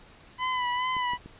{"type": "tone with vibrato", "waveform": "sawtooth", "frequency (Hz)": 1000, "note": "B5", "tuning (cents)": 21, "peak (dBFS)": -22, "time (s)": [0.38, 1.18], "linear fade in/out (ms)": 50, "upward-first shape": "sine", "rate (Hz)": 2.4, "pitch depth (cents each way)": 41}
{"type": "clicks", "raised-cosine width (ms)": 3, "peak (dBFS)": -30, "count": 3, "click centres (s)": [0.967, 1.135, 1.26]}
{"effects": ["pink hiss -53 dBFS RMS until 1.39 s", "resampled to 8000 Hz"]}